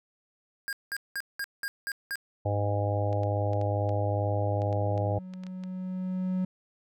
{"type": "tone bursts", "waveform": "square", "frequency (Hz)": 1618, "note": "G#6", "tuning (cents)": -46, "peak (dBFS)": -31, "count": 7, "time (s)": [0.68, 2.156], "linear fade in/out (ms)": 0, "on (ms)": 48, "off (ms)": 190}
{"type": "harmonic tone", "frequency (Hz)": 102.3, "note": "G#2", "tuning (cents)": -26, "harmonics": [1, 3, 4, 5, 6, 7, 8], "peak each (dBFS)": [-27, -38, -41, -34, -33, -39, -36], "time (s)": [2.45, 5.19], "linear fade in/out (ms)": 10}
{"type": "tone with exponential growth", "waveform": "triangle", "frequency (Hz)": 185, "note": "F#3", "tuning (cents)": 0, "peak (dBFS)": -23, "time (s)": [3.04, 6.45], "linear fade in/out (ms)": 5, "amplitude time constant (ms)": 740}
{"type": "clicks", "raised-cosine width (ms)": 0.2, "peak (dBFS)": -31, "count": 12, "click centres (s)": [3.129, 3.234, 3.533, 3.614, 3.892, 4.619, 4.728, 4.978, 5.337, 5.436, 5.467, 5.637]}
{"effects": []}